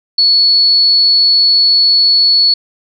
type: tone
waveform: sine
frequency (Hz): 4406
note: C#8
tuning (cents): -11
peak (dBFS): -6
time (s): 0.18-2.54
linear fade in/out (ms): 5
effects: none